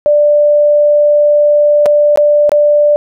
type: tone with dropouts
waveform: sine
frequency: 590 Hz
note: D5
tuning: 8 cents sharp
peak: -5 dBFS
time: 0.06-2.96 s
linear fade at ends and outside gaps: 0 ms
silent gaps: 1.858-1.862 / 2.159-2.174 / 2.494-2.518 s
effects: none